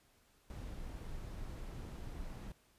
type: noise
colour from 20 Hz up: brown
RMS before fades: -45 dBFS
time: 0.5-2.52 s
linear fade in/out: 2 ms
effects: pink hiss -70 dBFS RMS until 2.78 s + resampled to 32000 Hz